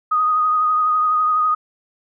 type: tone with vibrato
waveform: sine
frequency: 1244.5 Hz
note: D#6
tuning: in tune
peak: -14 dBFS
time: 0.11-1.55 s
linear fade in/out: 10 ms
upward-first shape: sine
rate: 12 Hz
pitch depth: 24 cents each way
effects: none